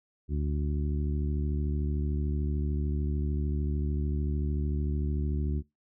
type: harmonic tone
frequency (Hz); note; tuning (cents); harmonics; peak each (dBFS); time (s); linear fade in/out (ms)
73.42; D2; 0; 1 / 2 / 3 / 4 / 5; -28 / -34 / -38 / -40 / -42; 0.28-5.63; 50
effects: noise-tail reverb RT60 0.2 s tail -23 dB re dry